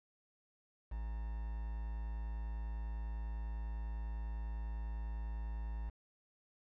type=tone with quantisation; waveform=triangle; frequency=55 Hz; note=A1; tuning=in tune; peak=-36 dBFS; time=0.91-5.9 s; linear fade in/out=10 ms; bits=9; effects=low-pass 2000 Hz 12 dB/octave